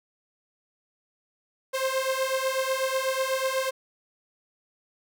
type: beating tone pair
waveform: sawtooth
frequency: 523.3 / 531.4 Hz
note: C5 / C5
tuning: 0 / +27 cents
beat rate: 8.1 Hz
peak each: -24 dBFS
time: 1.73-3.71 s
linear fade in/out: 20 ms
effects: none